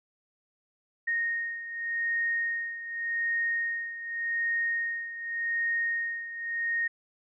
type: beating tone pair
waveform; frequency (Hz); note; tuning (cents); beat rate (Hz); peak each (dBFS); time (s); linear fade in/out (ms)
sine; 1857 / 1857.86; A#6 / A#6; -7 / -6; 0.86; -29 / -34; 1.07-6.88; 10
effects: none